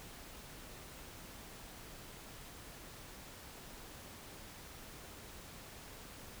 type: silence
effects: pink hiss -52 dBFS RMS until 6.4 s